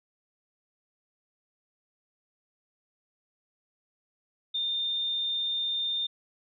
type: tone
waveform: sine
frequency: 3618 Hz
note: A7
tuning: 48 cents sharp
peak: -27 dBFS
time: 4.54-6.07 s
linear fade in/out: 10 ms
effects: none